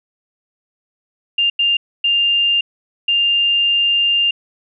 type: tone bursts at uneven times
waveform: sine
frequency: 2800 Hz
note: F7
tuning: 4 cents sharp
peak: -12 dBFS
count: 4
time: 1.38-1.5 / 1.59-1.77 / 2.04-2.61 / 3.08-4.31 s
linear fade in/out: 5 ms
effects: none